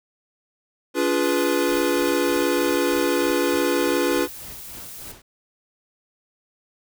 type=chord; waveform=square; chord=D diminished seventh; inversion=none; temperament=equal with one note detuned; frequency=286.5 / 349.2 / 415.3 / 493.9 Hz; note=D4 / F4 / Ab4 / Cb5; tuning=-43 / 0 / 0 / 0 cents; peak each=-25 / -24 / -28 / -25 dBFS; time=0.94-4.28 s; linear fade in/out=50 ms
type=noise; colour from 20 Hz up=blue; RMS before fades=-38 dBFS; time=1.23-5.12 s; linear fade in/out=5 ms
type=noise with tremolo; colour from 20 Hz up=pink; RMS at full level=-42 dBFS; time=1.68-5.22 s; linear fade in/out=5 ms; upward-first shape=sine; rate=3.3 Hz; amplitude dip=75%
effects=none